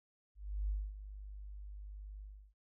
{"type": "tone with ADSR envelope", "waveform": "sine", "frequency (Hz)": 50.4, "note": "G1", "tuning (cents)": 49, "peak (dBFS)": -32, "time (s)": [0.35, 2.54], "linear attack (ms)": 340, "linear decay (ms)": 240, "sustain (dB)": -13, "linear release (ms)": 330, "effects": []}